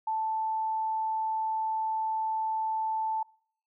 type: tone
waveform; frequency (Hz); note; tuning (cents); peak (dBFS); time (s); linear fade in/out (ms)
sine; 880; A5; 0; -27; 0.07-3.23; 5
effects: noise-tail reverb RT60 0.6 s tail -26 dB re dry